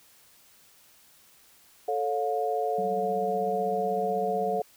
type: chord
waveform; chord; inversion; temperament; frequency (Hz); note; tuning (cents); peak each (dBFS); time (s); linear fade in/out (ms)
sine; A augmented; none; equal with one note detuned; 440 / 554.4 / 712.7; A4 / C#5 / E#5; 0 / 0 / +35; -29 / -33 / -28; 1.88-4.62; 5
type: tone with tremolo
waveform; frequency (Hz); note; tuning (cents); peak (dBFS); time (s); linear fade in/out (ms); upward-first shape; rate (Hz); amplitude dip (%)
sine; 190.4; F#3; +50; -33; 2.78-4.6; 5; sine; 16; 50
effects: white hiss -58 dBFS RMS until 4.76 s